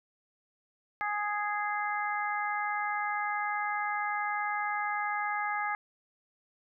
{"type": "harmonic tone", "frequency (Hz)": 415.3, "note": "G#4", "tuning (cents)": 0, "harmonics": [2, 3, 4, 5], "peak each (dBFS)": [-33, -35, -36, -37], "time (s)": [1.01, 5.75], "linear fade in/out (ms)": 0, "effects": []}